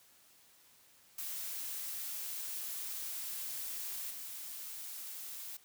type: noise with level steps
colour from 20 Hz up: blue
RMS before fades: -41 / -45 dBFS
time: 1.18-5.57 s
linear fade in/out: 5 ms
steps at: 4.1 s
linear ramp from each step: 10 ms
effects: white hiss -64 dBFS RMS until 5.64 s + high-pass 60 Hz 12 dB/octave